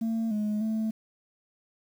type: tone with pitch steps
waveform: sine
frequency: 225.7 / 211 / 219.8 Hz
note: A3 / G#3 / A3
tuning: +44 / +28 / -2 cents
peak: -23 dBFS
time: 0.01-0.91 s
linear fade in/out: 10 ms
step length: 300 ms
effects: tanh soft clip ceiling -25 dBFS + 9-bit